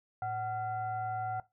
sine tone with frequency modulation, 748 Hz, F#5, 19 cents sharp, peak -32 dBFS, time 0.22-1.4 s, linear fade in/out 2 ms, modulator 637 Hz, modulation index 0.62, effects noise-tail reverb RT60 0.2 s tail -17 dB re dry

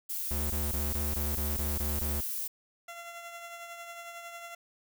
violet noise, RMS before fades -35 dBFS, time 0.09-2.48 s, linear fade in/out 10 ms
square tone bursts, 73.42 Hz, D2, in tune, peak -32 dBFS, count 9, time 0.31-2.204 s, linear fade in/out 0 ms, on 190 ms, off 23 ms
15% pulse tone with tremolo, 684 Hz, F5, 36 cents flat, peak -34 dBFS, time 2.88-4.55 s, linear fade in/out 5 ms, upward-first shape triangle, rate 11 Hz, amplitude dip 45%
effects none

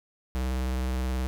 square tone with vibrato, 63.9 Hz, C2, 40 cents flat, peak -27 dBFS, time 0.35-1.27 s, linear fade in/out 0 ms, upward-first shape sine, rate 19 Hz, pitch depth 35 cents each way, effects none

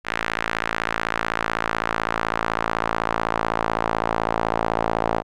sawtooth tone with band-pass filter sweep, 55.9 Hz, A1, 28 cents sharp, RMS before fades -24 dBFS, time 0.04-5.23 s, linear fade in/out 50 ms, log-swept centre 1800 to 780 Hz, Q 1.5, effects none

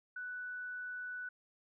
sine tone, 1486 Hz, F#6, 7 cents sharp, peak -40 dBFS, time 0.16-1.29 s, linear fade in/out 5 ms, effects none

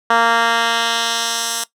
10% pulse tone with band-pass filter sweep, 231.2 Hz, A#3, 14 cents flat, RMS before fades -17 dBFS, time 0.1-1.64 s, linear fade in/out 5 ms, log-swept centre 1300 to 8000 Hz, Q 1, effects noise-tail reverb RT60 0.1 s tail -17 dB re dry

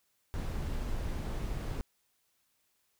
brown noise, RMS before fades -35 dBFS, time 0.34-1.81 s, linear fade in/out 0 ms, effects white hiss -75 dBFS RMS until 2.99 s

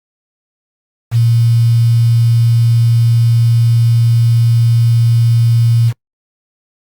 sine tone with quantisation, 116.54 Hz, A#2, in tune, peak -7 dBFS, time 1.11-5.93 s, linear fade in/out 50 ms, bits 5, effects noise-tail reverb RT60 0.1 s tail -25 dB re dry + Opus 48 kbps

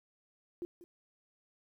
sine tone with echo, 349.2 Hz, F4, in tune, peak -36 dBFS, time 0.62-0.65 s, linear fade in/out 0 ms, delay 190 ms, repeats 1, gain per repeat -15 dB, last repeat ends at 0.84 s, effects 12-bit

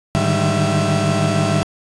35% pulse tone cluster, 104.7 / 150 / 156.4 / 194.5 / 666 Hz, G#2 / D3 / D#3 / G3 / E5, +15 / +37 / +9 / -13 / +18 cents, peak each -20 dBFS, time 0.15-1.63 s, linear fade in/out 0 ms, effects resampled to 22050 Hz

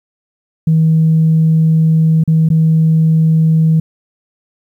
sine tone with dropouts, 160 Hz, D#3, 49 cents sharp, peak -6 dBFS, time 0.67-3.8 s, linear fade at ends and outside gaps 5 ms, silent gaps 2.238-2.276 / 2.489-2.501 s, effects tanh soft clip ceiling -3 dBFS + 8-bit

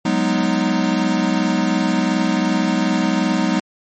square chord, G# minor seventh, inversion third, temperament equal, 185 / 207.7 / 246.9 / 311.1 Hz, F#3 / G#3 / B3 / D#4, 0 / 0 / 0 / 0 cents, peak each -22 dBFS, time 0.05-3.6 s, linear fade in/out 5 ms, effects low-pass 7000 Hz 12 dB/octave + MP3 32 kbps

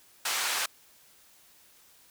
pink band-pass noise, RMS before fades -30 dBFS, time 0.25-0.66 s, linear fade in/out 5 ms, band 1100 to 12000 Hz, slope 12 dB/octave, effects white hiss -59 dBFS RMS until 2.1 s

